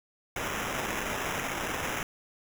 white noise with sample-and-hold, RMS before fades -33 dBFS, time 0.36-2.03 s, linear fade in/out 2 ms, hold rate 4410 Hz, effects none

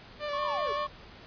sawtooth tone with vibrato, 587.3 Hz, D5, in tune, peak -28 dBFS, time 0.19-0.88 s, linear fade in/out 50 ms, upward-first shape square, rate 5.2 Hz, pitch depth 21 cents each way
triangle tone, 1100 Hz, C#6, 14 cents flat, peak -30 dBFS, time 0.33-0.87 s, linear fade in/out 5 ms
triangle linear sweep, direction down, 1108.7 to 379.8 Hz, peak -33 dBFS, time 0.42-0.73 s, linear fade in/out 10 ms
effects pink hiss -50 dBFS RMS until 1.26 s + resampled to 11025 Hz

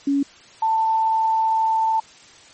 sine tone pair in turn, 280 / 888.9 Hz, C#4 / A5, +18 / +17 cents, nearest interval octave + minor sixth, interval 1999 cents, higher second, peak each -16 dBFS, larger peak neither, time 0.07-0.23 / 0.62-2 s, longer second, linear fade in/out 5 ms, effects white hiss -47 dBFS RMS until 2.53 s + MP3 32 kbps

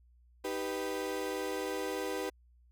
35% pulse chord, Eb augmented, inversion none, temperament equal with one note detuned, 311.1 / 390.6 / 493.9 Hz, Eb4 / G4 / B4, 0 / -6 / 0 cents, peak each -39 / -36 / -36 dBFS, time 0.44-2.3 s, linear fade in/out 10 ms, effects added 60 Hz sine -60 dBFS peak until 2.71 s

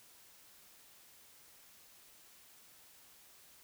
silence, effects white hiss -61 dBFS RMS until 3.63 s

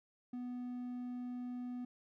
triangle tone, 246.9 Hz, B3, in tune, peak -38 dBFS, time 0.33-1.85 s, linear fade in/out 5 ms, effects none

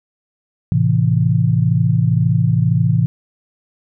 sine chord, A minor, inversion none, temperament just, 110 / 132 / 165 Hz, A2 / C3 / E3, 0 / +16 / +2 cents, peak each -16 dBFS, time 0.72-3.06 s, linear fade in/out 0 ms, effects none

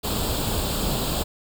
pink noise with comb filter, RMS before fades -25 dBFS, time 0.03-1.24 s, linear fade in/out 20 ms, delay 0.25 ms, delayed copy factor +0.7, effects none

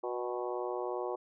harmonic tone with a mistuned harmonic, 122.3 Hz, B2, 16 cents flat, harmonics 3 / 4 / 5 / 6 / 7 / 8 / 9, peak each -37 / -39 / -41 / -43 / -44 / -45 / -46 dBFS, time 0.03-1.16 s, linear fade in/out 10 ms, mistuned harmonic 6, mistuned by +45 cents, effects none

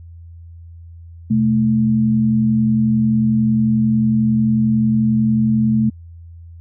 sine tone pair together, 127.66 / 218.8 Hz, C3 / A3, -42 / -9 cents, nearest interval major sixth, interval 933 cents, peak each -19 / -13 dBFS, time 1.3-5.9 s, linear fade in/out 10 ms, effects added 84 Hz sine -35 dBFS peak until 6.6 s

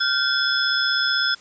sine tone cluster, 1407 / 1543 / 3425 / 5160 Hz, F6 / G6 / A7 / E8, +12 / -28 / -47 / -38 cents, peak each -24 dBFS, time 0-1.35 s, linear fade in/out 10 ms, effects white hiss -48 dBFS RMS until 1.4 s + resampled to 16000 Hz

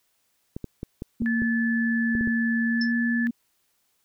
clicks, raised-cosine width 3 ms, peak -19 dBFS, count 9, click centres 0.565 / 0.643 / 0.831 / 1.021 / 1.22 / 1.42 / 2.152 / 2.21 / 2.274 s
sine tone with pitch glide, 230.6 to 234.8 Hz, A#3 to A#3, -19 to +13 cents, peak -22 dBFS, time 1.2-3.31 s, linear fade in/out 10 ms, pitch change +32 cents, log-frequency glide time 2.65-2.95 s
sine tone, 1736 Hz, A6, 24 cents flat, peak -27 dBFS, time 1.26-3.27 s, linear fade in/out 0 ms
sine tone with exponential decay, 5290 Hz, E8, 5 cents sharp, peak -25 dBFS, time 2.81-2.92 s, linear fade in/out 5 ms, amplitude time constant 22 ms
effects white hiss -70 dBFS RMS until 4.04 s

